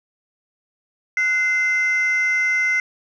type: tone pair together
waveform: sine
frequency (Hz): 1474.3 / 2071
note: F#6 / C7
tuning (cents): -7 / -18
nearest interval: tritone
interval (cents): 589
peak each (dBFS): -22 / -15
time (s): 1.17-2.8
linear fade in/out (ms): 2
effects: tanh soft clip ceiling -14 dBFS